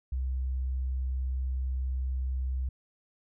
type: tone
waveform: sine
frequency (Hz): 64.6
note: C2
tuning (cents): -21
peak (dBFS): -28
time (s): 0.12-2.69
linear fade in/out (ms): 5
effects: none